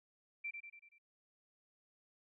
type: tone with echo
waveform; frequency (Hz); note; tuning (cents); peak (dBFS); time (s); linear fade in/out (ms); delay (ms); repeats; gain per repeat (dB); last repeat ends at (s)
sine; 2349; D7; 0; -39; 0.44-0.51; 10; 95; 5; -5; 0.985
effects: none